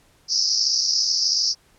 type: band-pass noise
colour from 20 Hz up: pink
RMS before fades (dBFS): -21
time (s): 0.28-1.55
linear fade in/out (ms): 50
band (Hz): 4800 to 5700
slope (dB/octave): 96
effects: pink hiss -58 dBFS RMS until 1.78 s + low-pass 12000 Hz 12 dB/octave